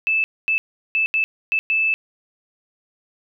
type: tone bursts at uneven times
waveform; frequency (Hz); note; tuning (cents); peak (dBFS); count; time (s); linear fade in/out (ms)
sine; 2627; E7; -7; -16; 6; 0.07-0.24 / 0.48-0.58 / 0.95-1.06 / 1.14-1.24 / 1.52-1.59 / 1.7-1.94; 0
effects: none